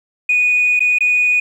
sine tone with dropouts, 2472 Hz, D#7, 12 cents flat, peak -10 dBFS, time 0.29-1.4 s, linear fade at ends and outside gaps 5 ms, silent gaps 0.794-0.804 / 0.986-1.006 s, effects tanh soft clip ceiling -7 dBFS + 8-bit

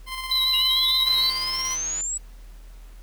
15% pulse tone with tremolo, 1041 Hz, C6, 9 cents flat, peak -22 dBFS, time 0.06-1.78 s, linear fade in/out 50 ms, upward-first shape square, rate 17 Hz, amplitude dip 35%
triangle tone with vibrato, 3951 Hz, B7, in tune, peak -18 dBFS, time 0.31-1.3 s, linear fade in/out 5 ms, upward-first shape sine, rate 6.6 Hz, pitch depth 39 cents each way
sine exponential sweep, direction up, 2802 to 7902 Hz, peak -25 dBFS, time 0.53-2.18 s, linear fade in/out 10 ms
click train, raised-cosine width 0.2 ms, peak -23 dBFS, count 151, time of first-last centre 1.07-2.008 s, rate 160 Hz
effects added 40 Hz sine -40 dBFS peak until 3.02 s + pink hiss -56 dBFS RMS until 3.02 s

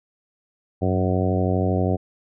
harmonic tone with a mistuned harmonic, 92.5 Hz, F#2, in tune, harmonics 1 / 2 / 3 / 4 / 5 / 6 / 7 / 8, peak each -22 / -25 / -27 / -28 / -29 / -30 / -30 / -31 dBFS, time 0.81-1.97 s, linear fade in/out 20 ms, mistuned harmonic 1, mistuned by +53 cents, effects none

